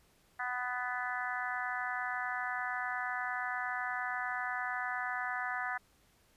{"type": "harmonic tone", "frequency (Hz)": 248.5, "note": "B3", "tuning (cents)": 11, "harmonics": [3, 4, 5, 6, 7, 8], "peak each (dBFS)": [-40, -43, -42, -40, -39, -44], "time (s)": [0.39, 5.78], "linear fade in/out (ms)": 10, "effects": ["pink hiss -68 dBFS RMS until 6.36 s", "resampled to 32000 Hz"]}